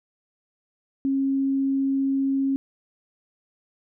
sine tone, 271.5 Hz, C#4, 36 cents flat, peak -20 dBFS, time 1.05-2.56 s, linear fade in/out 0 ms, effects none

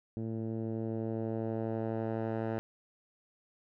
10% pulse tone with low-pass filter sweep, 112 Hz, A2, 31 cents sharp, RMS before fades -35 dBFS, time 0.17-2.59 s, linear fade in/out 0 ms, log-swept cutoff 280 to 1200 Hz, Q 0.9, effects none

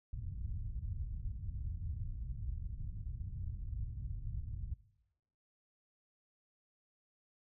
white low-pass noise, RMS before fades -41 dBFS, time 0.13-4.74 s, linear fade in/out 5 ms, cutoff 100 Hz, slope 24 dB/octave, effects noise-tail reverb RT60 0.9 s tail -19 dB re dry

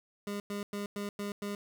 25% pulse tone bursts, 203.6 Hz, G#3, 34 cents flat, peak -31 dBFS, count 6, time 0.27-1.55 s, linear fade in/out 2 ms, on 130 ms, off 100 ms, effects none

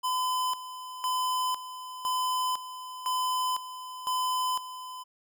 square tone with tremolo, 1014 Hz, B5, 45 cents sharp, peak -27 dBFS, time 0.03-5.04 s, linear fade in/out 20 ms, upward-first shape square, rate 0.99 Hz, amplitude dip 75%, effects none

